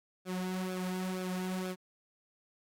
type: tone with flanger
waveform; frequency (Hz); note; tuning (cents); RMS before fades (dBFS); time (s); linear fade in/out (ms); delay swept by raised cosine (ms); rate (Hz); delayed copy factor
sawtooth; 184.6; F#3; -4; -36; 0.25-1.76; 50; 1 to 3.8; 2.1; -0.7
effects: AAC 64 kbps